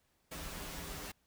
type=noise with comb filter; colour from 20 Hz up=pink; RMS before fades=-44 dBFS; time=0.31-1.12 s; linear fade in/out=10 ms; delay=8.6 ms; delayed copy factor=-0.8; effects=pink hiss -75 dBFS RMS until 1.26 s